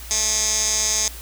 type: tone with band-pass filter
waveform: 15% pulse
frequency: 216.1 Hz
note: A3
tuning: 31 cents flat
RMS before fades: -21 dBFS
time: 0.11-1.08 s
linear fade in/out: 0 ms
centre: 6400 Hz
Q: 5
effects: added 58 Hz sine -36 dBFS peak until 1.21 s + white hiss -39 dBFS RMS until 1.21 s